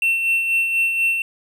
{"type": "tone with tremolo", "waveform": "triangle", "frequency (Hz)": 2700, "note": "E7", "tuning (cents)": 41, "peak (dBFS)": -13, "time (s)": [0.02, 1.22], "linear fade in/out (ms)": 2, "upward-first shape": "sine", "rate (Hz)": 4.1, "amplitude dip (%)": 45, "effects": []}